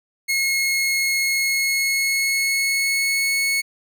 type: tone with pitch glide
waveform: sawtooth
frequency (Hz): 2167 to 2200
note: C#7 to C#7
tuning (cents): -40 to -14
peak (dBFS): -15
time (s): 0.28-3.62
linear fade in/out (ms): 20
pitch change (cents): +26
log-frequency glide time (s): 1.25-3.32
effects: none